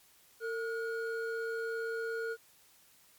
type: tone pair together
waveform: triangle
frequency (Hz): 453.9 / 1438.9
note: A#4 / F#6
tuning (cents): -46 / -49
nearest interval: octave + minor sixth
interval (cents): 1997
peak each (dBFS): -33 / -37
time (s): 0.4-2.37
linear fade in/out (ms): 50
effects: white hiss -63 dBFS RMS until 3.18 s + MP3 96 kbps